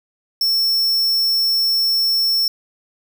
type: tone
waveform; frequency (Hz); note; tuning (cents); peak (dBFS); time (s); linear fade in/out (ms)
square; 5400; E8; +41; -15; 0.41-2.48; 2
effects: none